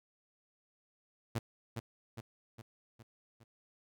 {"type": "tone with echo", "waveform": "sawtooth", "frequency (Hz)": 115.3, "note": "A#2", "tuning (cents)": -19, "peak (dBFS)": -28, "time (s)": [1.35, 1.39], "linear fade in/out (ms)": 10, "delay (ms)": 410, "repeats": 5, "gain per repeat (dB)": -5, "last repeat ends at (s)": 3.44, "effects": []}